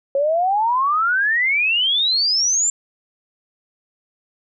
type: exponential sweep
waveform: sine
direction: up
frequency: 541 to 7420 Hz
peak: -15 dBFS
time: 0.15-2.7 s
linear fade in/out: 2 ms
effects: none